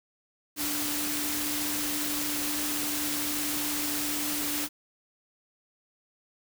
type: tone in noise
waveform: sine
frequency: 295.8 Hz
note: D4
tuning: 13 cents sharp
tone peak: -35 dBFS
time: 0.56-4.69 s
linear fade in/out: 50 ms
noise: white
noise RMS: -31 dBFS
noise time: 0.56-4.69 s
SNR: -7 dB
effects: none